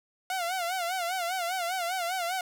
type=tone with vibrato; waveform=sawtooth; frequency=718 Hz; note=F5; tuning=48 cents sharp; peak=-25 dBFS; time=0.3-2.41 s; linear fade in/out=2 ms; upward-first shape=sine; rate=5 Hz; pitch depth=110 cents each way; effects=none